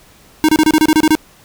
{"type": "tone bursts", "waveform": "square", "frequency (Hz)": 311.5, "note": "D#4", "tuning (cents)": 2, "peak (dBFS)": -8, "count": 10, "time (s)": [0.44, 1.152], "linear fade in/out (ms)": 0, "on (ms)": 46, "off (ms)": 28, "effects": ["pink hiss -46 dBFS RMS until 1.44 s"]}